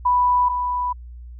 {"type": "tone pair in turn", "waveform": "sine", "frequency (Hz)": [987.8, 987.8], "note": ["B5", "B5"], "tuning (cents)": [0, 0], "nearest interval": "unison", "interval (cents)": 0, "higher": "neither", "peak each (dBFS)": [-14, -20], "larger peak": "first", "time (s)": [[0.05, 0.49], [0.49, 0.93]], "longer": "neither", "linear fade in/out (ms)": 10, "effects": ["added 60 Hz sine -35 dBFS peak until 1.39 s"]}